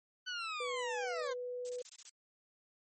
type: linear sweep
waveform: 20% pulse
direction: down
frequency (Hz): 1514 to 500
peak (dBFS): -33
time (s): 0.26-1.34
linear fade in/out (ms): 20
type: tone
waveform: sine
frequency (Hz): 493.9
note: B4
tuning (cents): 0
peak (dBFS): -38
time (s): 0.6-1.82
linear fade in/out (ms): 5
type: noise bursts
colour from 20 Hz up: violet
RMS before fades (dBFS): -42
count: 7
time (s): 1.65-2.094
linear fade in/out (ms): 0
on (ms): 42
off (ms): 25
effects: low-pass 11000 Hz 12 dB/octave + MP3 32 kbps